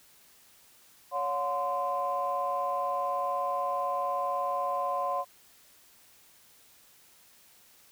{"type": "tone cluster", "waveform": "sine", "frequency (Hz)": [561, 720, 1036], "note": ["C#5", "F#5", "C6"], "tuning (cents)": [21, -47, -17], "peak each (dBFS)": [-33, -32, -30], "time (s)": [1.11, 5.25], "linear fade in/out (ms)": 50, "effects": ["tanh soft clip ceiling -19 dBFS", "white hiss -59 dBFS RMS until 7.91 s"]}